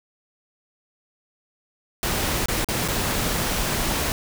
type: noise with dropouts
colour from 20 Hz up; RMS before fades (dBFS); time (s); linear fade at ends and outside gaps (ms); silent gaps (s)
pink; -24; 2.03-4.12; 0; 2.458-2.484 / 2.645-2.687 / 2.879-2.885
effects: none